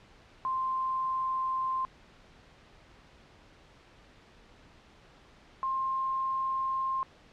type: tone pair in turn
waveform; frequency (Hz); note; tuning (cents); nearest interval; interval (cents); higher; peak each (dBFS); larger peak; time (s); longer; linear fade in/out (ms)
sine; 1046.5 / 1059.3; C6 / C6; 0 / +21; unison; 21; second; -28; neither; 0.45-1.85 / 5.63-7.03; neither; 0
effects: pink hiss -57 dBFS RMS until 7.32 s + low-pass 4000 Hz 12 dB/octave